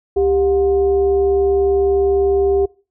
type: tone with frequency modulation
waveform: sine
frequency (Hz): 394.4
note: G4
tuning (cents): +11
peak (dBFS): -12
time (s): 0.16-2.66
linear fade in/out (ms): 10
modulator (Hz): 327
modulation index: 0.41
effects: noise-tail reverb RT60 0.4 s tail -25 dB re dry